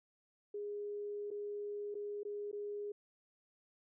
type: tone with dropouts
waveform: sine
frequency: 412 Hz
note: G#4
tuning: 14 cents flat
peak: -39 dBFS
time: 0.54-2.92 s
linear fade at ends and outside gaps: 5 ms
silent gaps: 1.305-1.312 / 1.944-1.951 / 2.233-2.25 / 2.515-2.528 s
effects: none